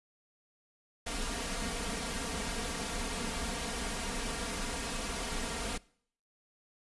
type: noise with comb filter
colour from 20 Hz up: pink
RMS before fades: -36 dBFS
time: 1.06-5.78 s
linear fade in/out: 10 ms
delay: 4.3 ms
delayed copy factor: +0.8
effects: noise-tail reverb RT60 0.6 s tail -23 dB re dry + resampled to 24000 Hz